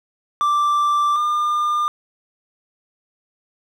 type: tone pair in turn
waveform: triangle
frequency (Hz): 1174.7 / 1203.5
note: D6 / D6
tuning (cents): 0 / +42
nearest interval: unison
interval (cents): 42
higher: second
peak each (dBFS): -13 / -15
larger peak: first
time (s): 0.41-1.16 / 1.16-1.88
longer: first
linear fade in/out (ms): 0
effects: none